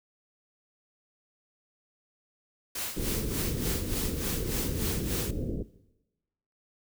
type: noise with tremolo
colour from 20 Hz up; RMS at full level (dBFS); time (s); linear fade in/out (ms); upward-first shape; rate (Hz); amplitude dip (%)
white; -33; 2.75-5.31; 5; sine; 3.4; 70
type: low-pass noise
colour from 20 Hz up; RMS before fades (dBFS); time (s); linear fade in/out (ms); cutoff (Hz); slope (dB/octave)
pink; -32; 2.96-5.63; 10; 500; 48
effects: noise-tail reverb RT60 1.0 s tail -19 dB re dry